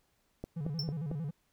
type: click train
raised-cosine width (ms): 2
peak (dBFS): -25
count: 4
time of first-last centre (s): 0.44-1.114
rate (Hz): 4.45
type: tone with vibrato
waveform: triangle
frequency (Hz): 153.8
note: D#3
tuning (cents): -20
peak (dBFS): -32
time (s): 0.56-1.31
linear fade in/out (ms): 10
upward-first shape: square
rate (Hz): 11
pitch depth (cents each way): 140
type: tone with exponential decay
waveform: triangle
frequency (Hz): 5380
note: E8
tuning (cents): +34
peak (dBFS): -29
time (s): 0.79-0.92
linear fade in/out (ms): 2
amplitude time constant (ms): 27
effects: pink hiss -74 dBFS RMS until 1.52 s